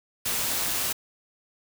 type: noise with amplitude modulation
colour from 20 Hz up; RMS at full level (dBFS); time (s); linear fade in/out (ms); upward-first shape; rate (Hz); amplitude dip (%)
white; -26; 0.25-0.93; 10; sine; 181; 30
effects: none